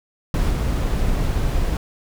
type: noise with level steps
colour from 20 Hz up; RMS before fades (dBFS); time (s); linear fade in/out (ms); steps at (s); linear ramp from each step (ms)
brown; -18 / -20; 0.34-1.77; 2; 0.5; 20
effects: none